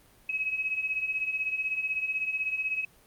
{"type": "beating tone pair", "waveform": "sine", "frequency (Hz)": [2543, 2559], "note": ["D#7", "D#7"], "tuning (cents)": [37, 48], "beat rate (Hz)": 16, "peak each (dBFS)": [-34, -29], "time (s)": [0.29, 2.85], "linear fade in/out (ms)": 5, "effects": ["pink hiss -59 dBFS RMS until 3.06 s", "Opus 32 kbps"]}